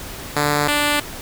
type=tone pair in turn; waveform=5% pulse; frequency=146.83 / 293.3 Hz; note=D3 / D4; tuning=0 / -2 cents; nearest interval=octave; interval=1198 cents; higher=second; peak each=-5 dBFS; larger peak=neither; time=0.36-0.68 / 0.68-1 s; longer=neither; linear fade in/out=5 ms; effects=pink hiss -33 dBFS RMS until 1.21 s